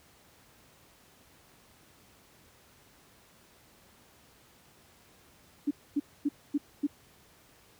sine tone bursts, 288.7 Hz, D4, 30 cents flat, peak -24 dBFS, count 5, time 5.67-6.87 s, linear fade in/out 10 ms, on 40 ms, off 250 ms, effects pink hiss -60 dBFS RMS until 7.79 s + high-pass 60 Hz 12 dB/octave

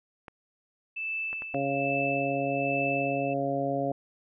clicks, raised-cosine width 0.5 ms, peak -27 dBFS, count 4, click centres 0.282 / 1.33 / 1.421 / 1.545 s
sine tone with tremolo, 2637 Hz, E7, in tune, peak -29 dBFS, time 0.96-3.34 s, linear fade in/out 10 ms, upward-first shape sine, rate 1.2 Hz, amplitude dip 65%
harmonic tone, 138.59 Hz, C#3, in tune, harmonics 1 / 2 / 3 / 4 / 5, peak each -36 / -32 / -36 / -31 / -31 dBFS, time 1.54-3.92 s, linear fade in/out 2 ms
effects none

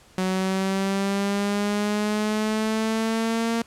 sawtooth linear sweep, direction up, 185.6 to 231 Hz, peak -18 dBFS, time 0.18-3.62 s, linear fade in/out 2 ms, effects pink hiss -53 dBFS RMS until 3.66 s + low-pass 10000 Hz 12 dB/octave

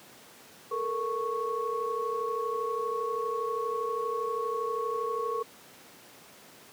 sine tone cluster, 437.7 / 470.2 / 1106 Hz, A4 / A#4 / C#6, -9 / +15 / -4 cents, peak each -34 / -33 / -32 dBFS, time 0.71-5.43 s, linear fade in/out 10 ms, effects pink hiss -52 dBFS RMS until 6.72 s + high-pass 200 Hz 12 dB/octave

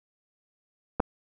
clicks, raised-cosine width 1 ms, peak -15 / -8 dBFS, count 2, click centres 0.998 / 1.002 s, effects none

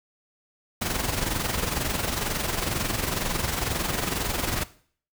pink noise with amplitude modulation, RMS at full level -25 dBFS, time 0.81-4.64 s, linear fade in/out 10 ms, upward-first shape sine, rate 22.1 Hz, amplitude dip 60%, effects noise-tail reverb RT60 0.5 s tail -17 dB re dry

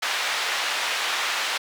white band-pass noise, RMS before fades -26 dBFS, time 0.02-1.58 s, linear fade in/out 10 ms, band 780 to 3300 Hz, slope 12 dB/octave, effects none

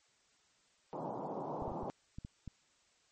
white band-pass noise, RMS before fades -41 dBFS, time 0.93-1.9 s, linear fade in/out 0 ms, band 130 to 970 Hz, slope 48 dB/octave
clicks, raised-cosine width 5 ms, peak -32 dBFS, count 7, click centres 1.622 / 1.68 / 1.718 / 1.834 / 2.185 / 2.249 / 2.477 s
effects white hiss -71 dBFS RMS until 3.11 s + MP3 32 kbps

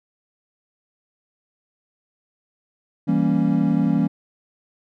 triangle chord, E diminished seventh, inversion none, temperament equal, 164.81 / 196 / 233.1 / 277.2 Hz, E3 / G3 / Bb3 / Db4, 0 / 0 / 0 / 0 cents, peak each -20 dBFS, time 3.07-4.08 s, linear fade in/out 20 ms, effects none

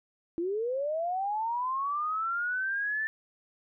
sine linear sweep, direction up, 325.7 to 1776 Hz, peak -28 dBFS, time 0.38-3.07 s, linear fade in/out 0 ms, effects none

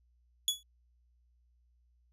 sawtooth tone with exponential decay, 3390 Hz, G#7, 35 cents sharp, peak -21 dBFS, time 0.48-0.63 s, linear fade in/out 1 ms, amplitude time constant 31 ms, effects added 60 Hz sine -66 dBFS peak until 2.12 s + resampled to 32000 Hz

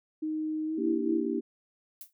sine tone with pitch glide, 311.1 to 325.2 Hz, D#4 to E4, 0 to -23 cents, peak -29 dBFS, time 0.22-1.25 s, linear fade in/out 10 ms, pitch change +77 cents, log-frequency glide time 0.66-0.81 s
sine chord, E half-diminished seventh, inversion second, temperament equal with one note detuned, 235.1 / 293.7 / 329.6 / 392 Hz, Bb3 / D4 / E4 / G4, +15 / 0 / 0 / 0 cents, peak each -33 dBFS, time 0.77-1.41 s, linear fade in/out 20 ms
violet noise with exponential decay, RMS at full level -39 dBFS, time 2.01-2.13 s, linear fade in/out 1 ms, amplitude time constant 24 ms
effects none

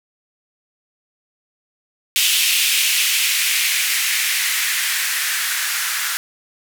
violet noise with band-pass filter sweep, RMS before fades -19 dBFS, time 2.16-6.17 s, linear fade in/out 0 ms, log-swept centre 2800 to 1500 Hz, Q 2.5, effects none

